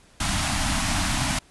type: band-stop noise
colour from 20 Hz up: pink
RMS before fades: -24 dBFS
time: 0.2-1.39 s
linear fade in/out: 5 ms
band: 310 to 620 Hz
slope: 96 dB/octave
effects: pink hiss -55 dBFS RMS until 1.5 s + resampled to 24000 Hz